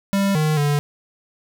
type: tone with pitch steps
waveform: square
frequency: 197.5 / 154.2 / 145.6 Hz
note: G3 / D#3 / D3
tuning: +13 / -15 / -15 cents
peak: -17 dBFS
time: 0.13-0.79 s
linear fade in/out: 0 ms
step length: 220 ms
effects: none